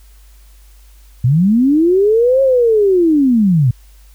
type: linear two-way sweep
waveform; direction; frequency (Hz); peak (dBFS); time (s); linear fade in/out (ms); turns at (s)
sine; up then down; 114.1 to 545 to 114.1; -8; 1.24-3.71; 5; 2.42
effects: added 50 Hz sine -40 dBFS peak until 4.14 s + white hiss -52 dBFS RMS until 4.14 s